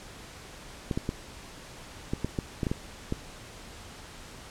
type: clicks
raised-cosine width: 3 ms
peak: -15 dBFS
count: 10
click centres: 0.912 / 0.975 / 1.091 / 2.135 / 2.246 / 2.388 / 2.632 / 2.668 / 2.715 / 3.124 s
effects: pink hiss -46 dBFS RMS until 4.5 s + low-pass 9000 Hz 12 dB/octave